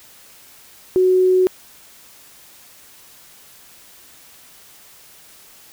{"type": "tone", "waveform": "sine", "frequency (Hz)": 370, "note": "F#4", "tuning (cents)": 0, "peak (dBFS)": -11, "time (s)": [0.96, 1.47], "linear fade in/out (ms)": 0, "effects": ["white hiss -46 dBFS RMS until 5.72 s"]}